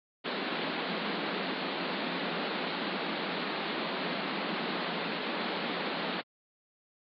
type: band-pass noise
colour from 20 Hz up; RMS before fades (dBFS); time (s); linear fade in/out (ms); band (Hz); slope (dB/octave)
pink; -34; 0.24-6.22; 20; 170 to 4400; 96
effects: AAC 48 kbps